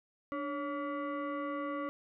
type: tone with frequency modulation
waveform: sine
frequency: 293.7 Hz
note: D4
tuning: in tune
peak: -34 dBFS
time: 0.32-1.89 s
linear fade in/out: 0 ms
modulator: 851 Hz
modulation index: 1.3
effects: none